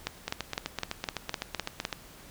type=two click trains; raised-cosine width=0.2 ms; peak=-14 / -12 dBFS; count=14 / 8; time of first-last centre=0.28-1.928 / 0.07-1.851 s; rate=7.89 / 3.93 Hz; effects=pink hiss -51 dBFS RMS until 2.3 s